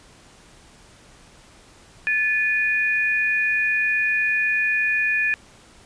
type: tone pair together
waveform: sine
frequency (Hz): 1738.1 / 2458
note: A6 / D#7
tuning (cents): -22 / -22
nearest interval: tritone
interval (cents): 600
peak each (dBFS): -21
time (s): 2.07-5.34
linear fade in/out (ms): 0
effects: pink hiss -50 dBFS RMS until 5.85 s + resampled to 22050 Hz